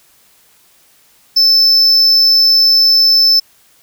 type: tone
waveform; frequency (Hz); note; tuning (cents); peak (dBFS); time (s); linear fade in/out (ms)
triangle; 5274; E8; 0; -5; 1.36-3.4; 10
effects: white hiss -50 dBFS RMS until 3.82 s